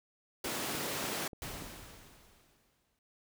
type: high-pass noise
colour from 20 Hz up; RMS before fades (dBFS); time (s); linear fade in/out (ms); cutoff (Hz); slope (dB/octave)
pink; -37; 0.44-1.28; 5; 200; 12
type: click train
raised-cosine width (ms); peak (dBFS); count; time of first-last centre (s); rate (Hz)
2; -33; 5; 0.46-1.623; 3.44
type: noise with exponential decay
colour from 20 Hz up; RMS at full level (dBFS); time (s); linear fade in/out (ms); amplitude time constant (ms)
pink; -40; 1.42-2.99; 1; 340
effects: none